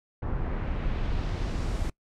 brown noise with low-pass filter sweep, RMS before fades -29 dBFS, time 0.22-1.9 s, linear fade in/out 5 ms, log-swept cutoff 1300 to 9700 Hz, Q 1.1, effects noise-tail reverb RT60 0.1 s tail -24 dB re dry

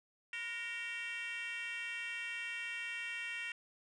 sine tone with frequency modulation, 2298 Hz, D7, 38 cents flat, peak -36 dBFS, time 0.33-3.52 s, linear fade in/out 2 ms, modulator 433 Hz, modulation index 1.6, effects tanh soft clip ceiling -38 dBFS

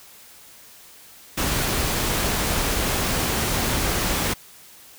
pink noise, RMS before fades -23 dBFS, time 1.37-4.34 s, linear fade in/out 10 ms, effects white hiss -47 dBFS RMS until 4.98 s

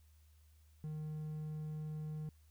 triangle tone, 153.8 Hz, D#3, 20 cents flat, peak -38 dBFS, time 0.84-2.29 s, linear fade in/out 0 ms, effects added 76 Hz sine -62 dBFS peak until 2.5 s + white hiss -75 dBFS RMS until 2.5 s

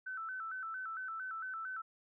sine tone with vibrato, 1418 Hz, F6, 26 cents sharp, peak -39 dBFS, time 0.06-1.82 s, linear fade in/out 10 ms, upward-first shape square, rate 4.4 Hz, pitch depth 120 cents each way, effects none

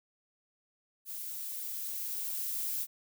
violet noise with level ramp, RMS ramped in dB -41 to -34 dBFS, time 1.05-2.87 s, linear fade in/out 50 ms, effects none

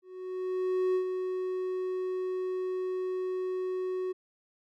triangle tone with ADSR envelope, 370 Hz, F#4, in tune, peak -22 dBFS, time 0.02-4.13 s, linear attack 930 ms, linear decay 90 ms, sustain -6 dB, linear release 17 ms, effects none

